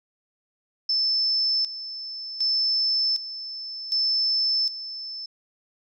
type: tone with tremolo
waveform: sine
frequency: 5274 Hz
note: E8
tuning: in tune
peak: -20 dBFS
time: 0.89-5.26 s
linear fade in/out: 5 ms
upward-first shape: square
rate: 0.66 Hz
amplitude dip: 75%
effects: none